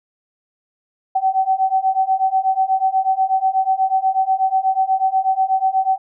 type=beating tone pair; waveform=sine; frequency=759 / 767.2 Hz; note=F#5 / G5; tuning=+44 / -37 cents; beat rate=8.2 Hz; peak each=-18 / -17 dBFS; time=1.15-5.98 s; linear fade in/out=10 ms; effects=none